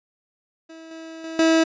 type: tone with level steps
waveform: 30% pulse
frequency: 324.3 Hz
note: E4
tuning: 28 cents flat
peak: -37 / -33 / -28 / -12 dBFS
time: 0.69-1.64 s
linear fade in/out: 10 ms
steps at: 0.91 / 1.24 / 1.39 s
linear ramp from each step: 2 ms
effects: resampled to 16000 Hz